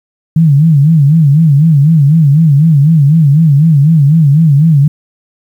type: tone with vibrato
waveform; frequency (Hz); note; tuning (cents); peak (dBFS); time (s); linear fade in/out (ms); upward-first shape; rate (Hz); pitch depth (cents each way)
sine; 151.4; D#3; -47; -3; 0.36-4.88; 5; sine; 4; 160
effects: 7-bit